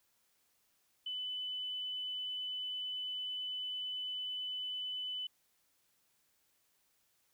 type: tone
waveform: sine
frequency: 3003 Hz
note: F#7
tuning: 25 cents sharp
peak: -37 dBFS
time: 1.06-5.27 s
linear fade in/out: 5 ms
effects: white hiss -75 dBFS RMS until 7.33 s